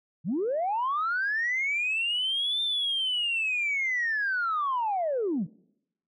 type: linear two-way sweep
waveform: sine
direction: up then down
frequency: 135.8 to 3600 to 139.4 Hz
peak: -24 dBFS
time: 0.24-5.47 s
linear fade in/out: 50 ms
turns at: 2.62 s
effects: noise-tail reverb RT60 0.8 s tail -24 dB re dry + tanh soft clip ceiling -21 dBFS